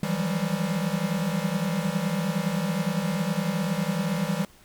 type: tone cluster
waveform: square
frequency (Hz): 160.8 / 172.7 / 190.3 / 200.1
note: E3 / F3 / F#3 / G3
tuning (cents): -43 / -19 / +49 / +36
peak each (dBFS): -31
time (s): 0.03-4.45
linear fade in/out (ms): 2
effects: pink hiss -55 dBFS RMS until 4.64 s